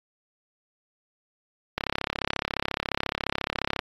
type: click train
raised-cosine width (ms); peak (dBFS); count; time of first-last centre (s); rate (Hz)
0.3; -9; 70; 1.78-3.792; 34.3
effects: AAC 32 kbps